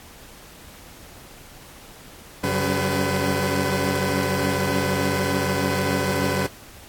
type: tone cluster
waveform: 15% pulse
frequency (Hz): 92.6 / 140.6 / 192 / 502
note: F#2 / C#3 / G3 / B4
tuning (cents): +2 / +25 / -36 / +28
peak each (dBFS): -20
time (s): 2.43-6.47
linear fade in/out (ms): 10
effects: pink hiss -45 dBFS RMS until 6.88 s + AAC 64 kbps